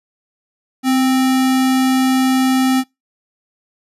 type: tone with sample-and-hold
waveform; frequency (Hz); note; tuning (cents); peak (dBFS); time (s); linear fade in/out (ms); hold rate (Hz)
sine; 259.4; C4; -15; -11; 0.83-2.84; 50; 1050
effects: noise-tail reverb RT60 0.2 s tail -24 dB re dry + resampled to 32000 Hz